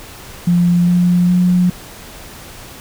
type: tone with pitch steps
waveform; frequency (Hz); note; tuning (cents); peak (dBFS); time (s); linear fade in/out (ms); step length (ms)
sine; 174.61 / 177.05 / 179.52; F3 / F3 / F3; 0 / +24 / +48; -9; 0.47-1.7; 5; 410
effects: pink hiss -35 dBFS RMS until 2.8 s